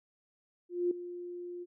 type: tone with ADSR envelope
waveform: sine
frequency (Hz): 352.5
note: F4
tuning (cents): +16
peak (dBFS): -25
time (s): 0.69-1.66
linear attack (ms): 220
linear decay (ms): 4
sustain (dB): -14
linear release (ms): 36
effects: none